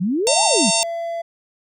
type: exponential two-way sweep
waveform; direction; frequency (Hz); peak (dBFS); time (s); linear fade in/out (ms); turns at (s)
sine; up then down; 164.81 to 932.3 to 164.81; -17; 0-0.71; 20; 0.44
type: harmonic tone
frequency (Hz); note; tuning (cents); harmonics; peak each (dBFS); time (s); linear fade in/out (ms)
909; A#5; -44; 1 / 3 / 4 / 5 / 6 / 7 / 8 / 9 / 10; -25 / -25 / -25 / -25 / -25 / -25 / -25 / -25 / -25; 0.27-0.83; 0
type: tone with pitch glide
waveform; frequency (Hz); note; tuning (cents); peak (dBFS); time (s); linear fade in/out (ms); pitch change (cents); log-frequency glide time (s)
triangle; 659.3 to 674.3; E5 to E5; 0 to +39; -21; 0.27-1.22; 10; +39; 0.46-0.88
effects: none

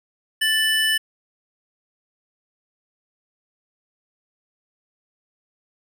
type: tone pair together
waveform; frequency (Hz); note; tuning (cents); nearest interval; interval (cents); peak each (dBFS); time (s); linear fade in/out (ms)
square; 1760 / 2983; A6 / F#7; 0 / +13; major sixth; 913; -21; 0.41-0.98; 10
effects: none

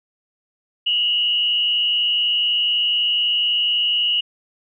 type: tone with frequency modulation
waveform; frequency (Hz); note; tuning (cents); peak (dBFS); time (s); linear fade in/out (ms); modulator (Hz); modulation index
sine; 2896; F#7; -38; -16; 0.86-4.21; 10; 140; 0.54
effects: none

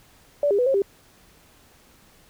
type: tone with pitch steps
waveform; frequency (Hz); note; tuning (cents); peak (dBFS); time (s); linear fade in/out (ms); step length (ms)
sine; 579 / 403.7 / 493.8 / 539 / 396; D5 / G#4 / B4 / C#5 / G4; -25 / -49 / 0 / -49 / +18; -17; 0.43-0.82; 2; 78
effects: pink hiss -55 dBFS RMS until 2.29 s

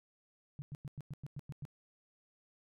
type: tone bursts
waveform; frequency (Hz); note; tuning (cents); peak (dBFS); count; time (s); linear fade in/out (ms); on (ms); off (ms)
sine; 142.7; D3; -49; -40; 9; 0.59-1.652; 0; 30; 99
effects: none

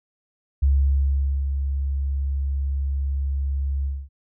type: tone with ADSR envelope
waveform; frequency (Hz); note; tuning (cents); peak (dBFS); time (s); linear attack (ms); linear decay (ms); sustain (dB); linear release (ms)
sine; 68.9; C#2; -10; -14; 0.62-4.09; 11; 810; -7; 240
effects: none

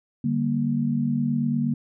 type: chord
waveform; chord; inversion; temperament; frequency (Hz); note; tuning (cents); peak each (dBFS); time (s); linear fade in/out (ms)
sine; G minor; second; just; 147 / 196 / 235.2; D3 / G3 / Bb3; +2 / 0 / +16; -26 / -29 / -23; 0.24-1.74; 5
effects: none

